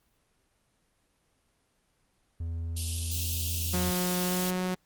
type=tone; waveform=triangle; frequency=83 Hz; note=E2; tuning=12 cents sharp; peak=-29 dBFS; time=2.4-3.91 s; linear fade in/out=5 ms
type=high-pass noise; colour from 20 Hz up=white; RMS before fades=-34 dBFS; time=2.76-4.51 s; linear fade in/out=10 ms; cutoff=2600 Hz; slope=96 dB/octave
type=tone with pitch glide; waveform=sawtooth; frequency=180 to 183.46 Hz; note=F#3 to F#3; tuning=-47 to -14 cents; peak=-24 dBFS; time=3.73-4.75 s; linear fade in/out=10 ms; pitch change=+33 cents; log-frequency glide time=4.2-4.62 s
effects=pink hiss -71 dBFS RMS until 4.85 s + Opus 24 kbps